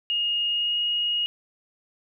sine tone with pitch glide, 2854 to 2876 Hz, F7 to F#7, +37 to -50 cents, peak -22 dBFS, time 0.1-1.26 s, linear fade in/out 0 ms, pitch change +13 cents, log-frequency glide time 0.48-0.79 s, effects none

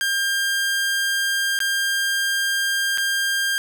sawtooth tone with dropouts, 1600 Hz, G6, 35 cents sharp, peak -16 dBFS, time 0.01-3.58 s, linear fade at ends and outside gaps 0 ms, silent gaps 1.59-1.603 / 2.975-2.982 s, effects none

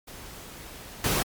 pink noise with level steps, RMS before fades -43 / -25 dBFS, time 0.07-1.23 s, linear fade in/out 10 ms, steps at 1.04 s, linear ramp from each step 2 ms, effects MP3 96 kbps

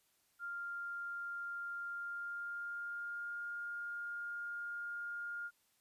sine tone with pitch glide, 1396.9 to 1413.1 Hz, F6 to F6, 0 to +20 cents, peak -40 dBFS, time 0.39-5.51 s, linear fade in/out 50 ms, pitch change +20 cents, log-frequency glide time 1.88-3.41 s, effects white hiss -75 dBFS RMS until 5.8 s + resampled to 32000 Hz

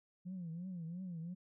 sine tone with vibrato, 174.61 Hz, F3, in tune, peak -40 dBFS, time 0.25-1.35 s, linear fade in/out 20 ms, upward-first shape triangle, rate 2.9 Hz, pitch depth 160 cents each way, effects tanh soft clip ceiling -38 dBFS

